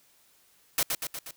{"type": "noise with echo", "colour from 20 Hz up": "white", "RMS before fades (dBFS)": -25, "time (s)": [0.78, 0.83], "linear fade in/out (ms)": 2, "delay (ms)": 120, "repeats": 4, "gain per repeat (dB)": -4, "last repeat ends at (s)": 1.31, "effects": ["white hiss -63 dBFS RMS until 1.36 s"]}